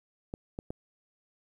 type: clicks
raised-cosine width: 2 ms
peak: -23 dBFS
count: 3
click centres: 0.339 / 0.589 / 0.705 s
effects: 10-bit